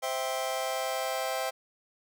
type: chord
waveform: sawtooth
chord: C major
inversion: none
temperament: just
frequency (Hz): 523.3 / 654.1 / 784.9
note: C5 / E5 / G5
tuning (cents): 0 / -14 / +2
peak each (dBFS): -30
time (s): 0.02-1.51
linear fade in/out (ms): 20
effects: none